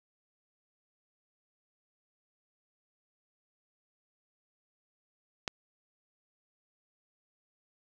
click, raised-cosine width 0.2 ms, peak -14 dBFS, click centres 5.478 s, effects none

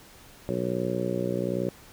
harmonic tone, 61.1 Hz, B1, 18 cents flat, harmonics 2 / 3 / 4 / 5 / 6 / 7 / 8 / 9, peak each -35 / -32 / -35 / -36 / -32 / -36 / -36 / -33 dBFS, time 0.49-1.69 s, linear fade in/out 0 ms, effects pink hiss -51 dBFS RMS until 1.92 s

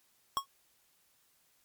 square tone with exponential decay, 1098 Hz, C#6, 17 cents flat, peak -25 dBFS, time 0.37-0.46 s, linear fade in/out 0 ms, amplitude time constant 18 ms, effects white hiss -70 dBFS RMS until 1.64 s + MP3 96 kbps

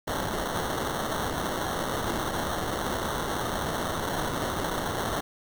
white noise with sample-and-hold, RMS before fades -30 dBFS, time 0.07-5.21 s, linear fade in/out 10 ms, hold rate 2450 Hz, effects none

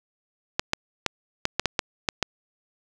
clicks, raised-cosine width 0.2 ms, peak -4 dBFS, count 9, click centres 0.595 / 0.734 / 1.063 / 1.454 / 1.596 / 1.657 / 1.792 / 2.088 / 2.227 s, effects none

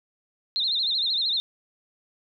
sine tone with vibrato, 3900 Hz, B7, 23 cents flat, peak -22 dBFS, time 0.56-1.4 s, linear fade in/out 0 ms, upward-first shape sine, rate 13 Hz, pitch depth 150 cents each way, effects none

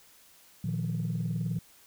sine chord, Bb suspended fourth, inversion none, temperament just, 116.54 / 155.39 / 174.81 Hz, Bb2 / Eb3 / F3, 0 / -2 / +2 cents, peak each -32 dBFS, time 0.64-1.59 s, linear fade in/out 5 ms, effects tanh soft clip ceiling -23 dBFS + white hiss -58 dBFS RMS until 1.86 s

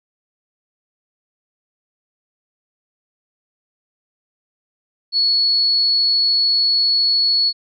sine tone, 4387 Hz, C#8, 19 cents flat, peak -13 dBFS, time 5.12-7.53 s, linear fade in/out 50 ms, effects none

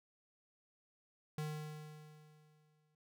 square tone with exponential decay, 152.6 Hz, D#3, 33 cents flat, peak -38 dBFS, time 1.38-2.95 s, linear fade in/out 2 ms, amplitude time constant 340 ms, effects none

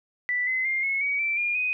sine tone with pitch steps, 1975.5 / 2043 / 2112 / 2184 / 2259 / 2336 / 2415 / 2498 Hz, B6 / C7 / C7 / C#7 / C#7 / D7 / D7 / D#7, 0 / -42 / +16 / -26 / +32 / -10 / +48 / +6 cents, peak -23 dBFS, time 0.29-1.73 s, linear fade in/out 0 ms, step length 180 ms, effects none

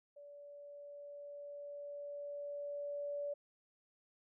sine tone with level ramp, 576 Hz, D5, 34 cents flat, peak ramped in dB -52 to -37 dBFS, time 0.16-3.34 s, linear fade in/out 10 ms, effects none

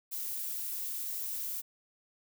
violet noise, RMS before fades -37 dBFS, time 0.11-1.62 s, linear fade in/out 20 ms, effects none

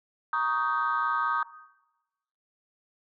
sine chord, Eb dominant seventh, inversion second, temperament just, 933.4 / 1120.1 / 1244.5 / 1555.6 Hz, Bb5 / Db6 / Eb6 / G6, +2 / +18 / 0 / -14 cents, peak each -31 / -31 / -27 / -31 dBFS, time 0.33-1.43 s, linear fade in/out 2 ms, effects noise-tail reverb RT60 1.0 s tail -17 dB re dry + tanh soft clip ceiling -16 dBFS

